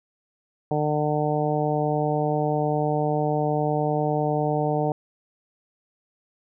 harmonic tone, 150.2 Hz, D3, 39 cents sharp, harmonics 1 / 2 / 3 / 4 / 5 / 6, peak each -26 / -29 / -27 / -28 / -27 / -34 dBFS, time 0.71-4.92 s, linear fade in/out 2 ms, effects none

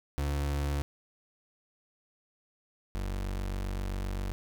35% pulse tone pair in turn, 71.3 / 47.59 Hz, C#2 / F#1, +49 / +49 cents, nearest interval perfect fifth, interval 700 cents, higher first, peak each -27 / -30 dBFS, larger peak first, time 0.18-0.82 / 2.95-4.32 s, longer second, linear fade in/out 0 ms, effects none

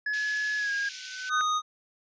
triangle tone with pitch glide, 1700 to 1629.8 Hz, G#6 to G#6, +40 to -33 cents, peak -25 dBFS, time 0.06-0.89 s, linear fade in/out 5 ms, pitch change -73 cents, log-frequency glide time 0.58-0.72 s
white band-pass noise, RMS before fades -42 dBFS, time 0.13-1.3 s, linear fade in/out 10 ms, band 2100 to 6400 Hz, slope 48 dB/octave
sine tone with exponential growth, 1513 Hz, F#6, 38 cents sharp, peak -25 dBFS, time 0.67-1.41 s, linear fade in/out 0 ms, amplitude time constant 160 ms
square tone, 1242 Hz, D#6, 3 cents flat, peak -25 dBFS, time 1.29-1.62 s, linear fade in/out 50 ms
effects resampled to 16000 Hz

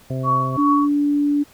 harmonic tone, 130.81 Hz, C3, in tune, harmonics 1 / 2 / 3 / 4 / 5, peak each -23 / -29 / -35 / -32 / -34 dBFS, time 0.1-0.57 s, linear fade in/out 5 ms
sine tone with tremolo, 1121 Hz, C#6, 19 cents sharp, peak -14 dBFS, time 0.23-0.89 s, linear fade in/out 50 ms, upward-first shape triangle, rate 2.6 Hz, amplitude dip 85%
sine tone, 290 Hz, D4, 22 cents flat, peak -15 dBFS, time 0.57-1.44 s, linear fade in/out 20 ms
effects pink hiss -50 dBFS RMS until 1.53 s

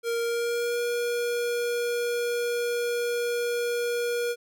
square tone with pitch glide, 466.2 to 477.9 Hz, A#4 to A#4, 0 to +43 cents, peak -26 dBFS, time 0.03-4.36 s, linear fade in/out 50 ms, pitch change +43 cents, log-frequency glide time 0.2-0.81 s, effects none

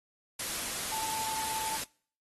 sine tone in noise, 880 Hz, A5, in tune, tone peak -36 dBFS, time 0.92-1.77 s, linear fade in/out 5 ms, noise white, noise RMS -35 dBFS, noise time 0.39-1.84 s, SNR -4 dB, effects noise-tail reverb RT60 0.5 s tail -25 dB re dry + AAC 32 kbps

